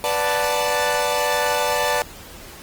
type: chord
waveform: sawtooth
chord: B minor seventh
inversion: none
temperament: equal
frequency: 493.9 / 587.3 / 740 / 880 Hz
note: B4 / D5 / F#5 / A5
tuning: 0 / 0 / 0 / 0 cents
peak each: -21 / -19 / -25 / -19 dBFS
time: 0.04-2.02 s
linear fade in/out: 0 ms
effects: pink hiss -40 dBFS RMS until 2.62 s + Opus 24 kbps